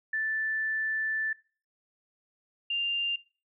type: tone pair in turn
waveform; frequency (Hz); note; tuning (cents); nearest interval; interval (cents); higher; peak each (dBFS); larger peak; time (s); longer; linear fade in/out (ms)
sine; 1760 / 2794; A6 / F7; 0 / 0; minor sixth; 800; second; -27; neither; 0.13-1.33 / 2.7-3.16; first; 5
effects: noise-tail reverb RT60 0.4 s tail -22 dB re dry